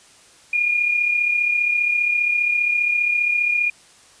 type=tone pair together; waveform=sine; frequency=2426 / 2461 Hz; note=D#7 / D#7; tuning=-44 / -20 cents; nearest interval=unison; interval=24 cents; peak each=-17 / -26 dBFS; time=0.53-3.7 s; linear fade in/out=5 ms; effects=white hiss -50 dBFS RMS until 4.2 s + resampled to 22050 Hz